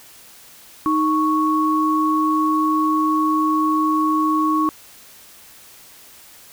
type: tone pair together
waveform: sine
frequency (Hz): 311.1 / 1108.6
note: D#4 / C#6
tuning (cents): 0 / 0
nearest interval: octave + minor seventh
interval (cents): 2200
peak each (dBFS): -18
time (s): 0.86-4.69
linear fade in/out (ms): 0
effects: white hiss -45 dBFS RMS until 6.52 s